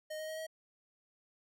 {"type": "tone with pitch steps", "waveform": "square", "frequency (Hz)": [619, 625.1, 631.3, 637.5], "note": ["D#5", "D#5", "D#5", "D#5"], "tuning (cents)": [-9, 8, 25, 42], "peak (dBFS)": -40, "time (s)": [0.1, 0.468], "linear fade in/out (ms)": 10, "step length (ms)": 92, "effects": []}